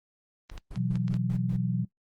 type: clicks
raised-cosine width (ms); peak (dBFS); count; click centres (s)
0.2; -26; 6; 0.499 / 0.578 / 0.758 / 0.956 / 1.081 / 1.141
type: noise bursts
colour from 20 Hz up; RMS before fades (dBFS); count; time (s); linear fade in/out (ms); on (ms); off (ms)
brown; -41; 6; 0.51-1.566; 5; 76; 120
type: chord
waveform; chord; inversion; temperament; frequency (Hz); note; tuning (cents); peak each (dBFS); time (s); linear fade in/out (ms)
sine; B suspended fourth; none; equal; 123.47 / 164.81 / 185; B2 / E3 / F#3; 0 / 0 / 0; -29 / -32 / -29; 0.76-1.85; 10
effects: noise-tail reverb RT60 0.1 s tail -20 dB re dry + Opus 32 kbps